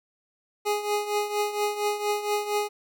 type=tone with tremolo; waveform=25% pulse; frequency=415.3 Hz; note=G#4; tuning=in tune; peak=-18 dBFS; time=0.65-2.69 s; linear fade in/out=20 ms; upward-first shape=triangle; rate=4.3 Hz; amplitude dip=75%; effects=none